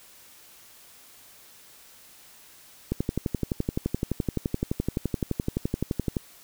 click train, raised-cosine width 3 ms, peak -12 dBFS, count 39, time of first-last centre 2.92-6.168 s, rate 11.7 Hz, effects white hiss -52 dBFS RMS until 6.43 s

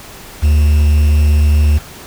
triangle tone with quantisation, 74.6 Hz, D2, 28 cents sharp, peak -5 dBFS, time 0.42-1.79 s, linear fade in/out 20 ms, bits 5, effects pink hiss -34 dBFS RMS until 2.06 s

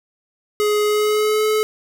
square tone with pitch glide, 419.3 to 430.1 Hz, G#4 to A4, +17 to -39 cents, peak -16 dBFS, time 0.6-1.63 s, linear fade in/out 0 ms, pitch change +44 cents, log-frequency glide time 0.84-1.45 s, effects none

